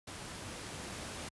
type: noise with level ramp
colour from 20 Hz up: pink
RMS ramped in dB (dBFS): -45 to -42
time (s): 0.07-1.29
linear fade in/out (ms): 5
effects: high-pass 60 Hz 12 dB/octave + resampled to 24000 Hz

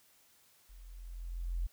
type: tone with level ramp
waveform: sine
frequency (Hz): 43.08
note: F1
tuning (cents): -23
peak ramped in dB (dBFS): -51 to -30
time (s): 0.69-1.67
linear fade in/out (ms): 10
effects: white hiss -66 dBFS RMS until 1.72 s

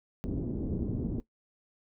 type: low-pass noise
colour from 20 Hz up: white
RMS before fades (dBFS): -33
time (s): 0.24-1.2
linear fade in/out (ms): 0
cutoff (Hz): 320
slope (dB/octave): 24
effects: noise-tail reverb RT60 0.1 s tail -17 dB re dry

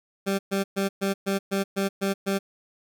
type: tone bursts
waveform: 20% pulse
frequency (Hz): 196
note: G3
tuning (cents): 0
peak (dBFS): -18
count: 9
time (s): 0.26-2.39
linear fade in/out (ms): 20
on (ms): 130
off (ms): 120
effects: none

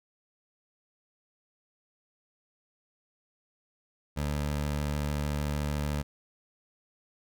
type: tone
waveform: 20% pulse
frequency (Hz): 73.42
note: D2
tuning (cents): 0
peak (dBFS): -24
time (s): 4.16-6.03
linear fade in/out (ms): 20
effects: none

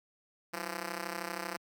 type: ring-modulated tone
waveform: 5% pulse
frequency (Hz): 171.4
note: F3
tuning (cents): -32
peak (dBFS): -22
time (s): 0.53-1.57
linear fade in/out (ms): 5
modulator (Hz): 155
effects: high-pass 80 Hz 12 dB/octave

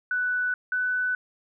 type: tone pair in turn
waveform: sine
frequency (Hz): 1488 / 1496.6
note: F#6 / F#6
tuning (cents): +9 / +19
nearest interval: unison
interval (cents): 10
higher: second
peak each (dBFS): -23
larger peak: neither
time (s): 0.11-0.54 / 0.72-1.15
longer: neither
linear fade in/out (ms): 2
effects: none

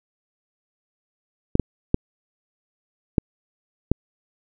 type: clicks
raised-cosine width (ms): 3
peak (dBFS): -3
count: 5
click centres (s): 1.554 / 1.597 / 1.944 / 3.182 / 3.916
effects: none

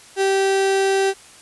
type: tone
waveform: 35% pulse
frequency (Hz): 388.6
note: G4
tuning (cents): -15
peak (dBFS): -14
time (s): 0.16-1.14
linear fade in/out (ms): 50
effects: white hiss -45 dBFS RMS until 1.41 s + resampled to 24000 Hz

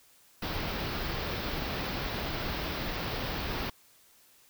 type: band-stop noise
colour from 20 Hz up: pink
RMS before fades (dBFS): -34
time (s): 0.42-3.7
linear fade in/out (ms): 5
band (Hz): 5200 to 15000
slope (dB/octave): 48
effects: white hiss -61 dBFS RMS until 4.49 s

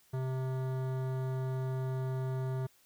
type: tone with hard clipping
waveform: sine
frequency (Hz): 130.5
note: C3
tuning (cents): -4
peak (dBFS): -34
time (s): 0.13-2.67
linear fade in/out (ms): 10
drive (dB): 16
effects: white hiss -66 dBFS RMS until 2.85 s

